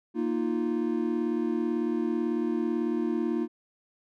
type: chord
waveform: triangle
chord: Bb suspended fourth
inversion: none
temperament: equal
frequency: 233.1 / 311.1 / 349.2 Hz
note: Bb3 / Eb4 / F4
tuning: 0 / 0 / 0 cents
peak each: -28 dBFS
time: 0.14-3.48 s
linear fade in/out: 50 ms
effects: none